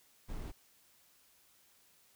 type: noise with sample-and-hold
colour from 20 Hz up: brown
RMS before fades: -41 dBFS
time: 0.28-0.52 s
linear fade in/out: 20 ms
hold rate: 7350 Hz
effects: white hiss -67 dBFS RMS until 2.15 s